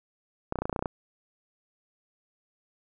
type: clicks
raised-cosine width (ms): 1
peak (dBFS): -15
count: 11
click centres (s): 0.524 / 0.557 / 0.588 / 0.62 / 0.655 / 0.696 / 0.728 / 0.762 / 0.792 / 0.825 / 0.858
effects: none